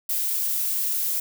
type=noise; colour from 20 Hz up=violet; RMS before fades=-25 dBFS; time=0.09-1.2 s; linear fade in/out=5 ms; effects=none